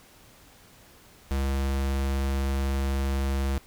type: tone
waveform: square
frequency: 68 Hz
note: C#2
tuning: 33 cents flat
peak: -25 dBFS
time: 1.31-3.58 s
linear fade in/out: 0 ms
effects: pink hiss -54 dBFS RMS until 3.66 s